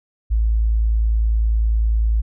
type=tone; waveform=sine; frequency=55 Hz; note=A1; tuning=in tune; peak=-14 dBFS; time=0.3-2.22 s; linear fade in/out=20 ms; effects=none